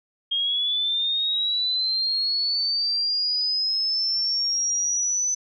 sine linear sweep, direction up, 3229 to 6050 Hz, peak -21 dBFS, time 0.31-5.35 s, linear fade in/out 10 ms, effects none

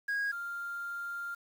sine tone pair in turn, 1642 / 1395.7 Hz, G#6 / F6, -20 / -2 cents, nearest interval minor third, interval 282 cents, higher first, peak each -27 / -35 dBFS, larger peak first, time 0.08-0.32 / 0.32-1.35 s, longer second, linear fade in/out 10 ms, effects tanh soft clip ceiling -29 dBFS + 9-bit

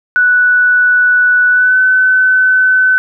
sine tone with pitch glide, 1480 to 1513.7 Hz, F#6 to F#6, 0 to +39 cents, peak -6 dBFS, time 0.16-2.98 s, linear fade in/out 0 ms, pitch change +39 cents, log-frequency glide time 1.5-1.78 s, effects none

